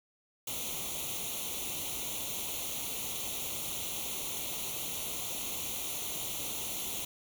white noise with comb filter, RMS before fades -37 dBFS, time 0.47-7.05 s, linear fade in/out 5 ms, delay 0.3 ms, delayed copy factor +0.85, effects none

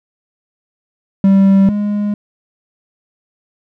triangle tone pair in turn, 194.9 / 206.5 Hz, G3 / G#3, -10 / -10 cents, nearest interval minor second, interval 100 cents, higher second, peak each -4 / -12 dBFS, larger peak first, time 1.24-1.69 / 1.69-2.14 s, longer neither, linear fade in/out 2 ms, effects none

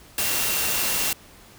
sine tone in noise, 2744 Hz, F7, 31 cents flat, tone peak -33 dBFS, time 0.18-1.13 s, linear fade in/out 2 ms, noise white, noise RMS -24 dBFS, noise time 0.18-1.13 s, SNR -12 dB, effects pink hiss -49 dBFS RMS until 1.58 s

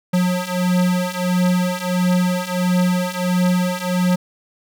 square beating tone pair, 179.6 / 181.1 Hz, F3 / F#3, +49 / -37 cents, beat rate 1.5 Hz, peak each -21 / -19 dBFS, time 0.13-4.16 s, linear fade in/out 10 ms, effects none

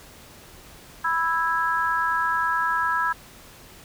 sine chord, E major, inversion second, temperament just, 988.9 / 1318.5 / 1648.1 Hz, B5 / E6 / G#6, +2 / 0 / -14 cents, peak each -25 dBFS, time 1.04-3.13 s, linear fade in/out 10 ms, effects pink hiss -47 dBFS RMS until 3.84 s

